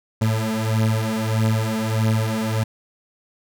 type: beating tone pair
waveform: 30% pulse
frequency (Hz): 109.6 / 111.2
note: A2 / A2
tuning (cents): -6 / +19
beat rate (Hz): 1.6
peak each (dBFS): -19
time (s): 0.21-2.64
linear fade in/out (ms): 10
effects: none